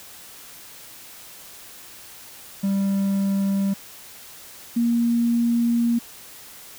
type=tone pair in turn; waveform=triangle / sine; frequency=196.5 / 235 Hz; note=G3 / A#3; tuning=+4 / +14 cents; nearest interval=minor third; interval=310 cents; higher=second; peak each=-17 dBFS; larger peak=neither; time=2.63-3.74 / 4.76-5.99 s; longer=second; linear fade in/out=10 ms; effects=white hiss -43 dBFS RMS until 6.78 s